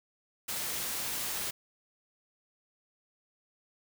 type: noise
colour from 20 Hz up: white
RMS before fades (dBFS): -35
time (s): 0.48-1.51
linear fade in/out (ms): 10
effects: none